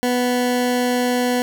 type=tone; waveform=20% pulse; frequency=247.1 Hz; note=B3; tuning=1 cent sharp; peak=-12 dBFS; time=0.03-1.42 s; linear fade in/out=0 ms; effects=none